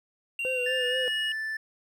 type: tone with pitch glide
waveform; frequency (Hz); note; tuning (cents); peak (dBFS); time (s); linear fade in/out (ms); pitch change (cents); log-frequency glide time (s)
triangle; 2761 to 2892; F7 to F#7; -20 to -40; -27; 0.39-1.32; 2; +80; 0.61-0.99
type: tone with vibrato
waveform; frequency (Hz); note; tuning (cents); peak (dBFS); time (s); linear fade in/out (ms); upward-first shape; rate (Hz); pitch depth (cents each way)
triangle; 506; B4; +42; -27; 0.45-1.08; 0; sine; 4.2; 47
type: tone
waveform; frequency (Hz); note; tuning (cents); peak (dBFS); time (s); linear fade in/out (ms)
triangle; 1760; A6; 0; -28; 0.66-1.57; 5
effects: none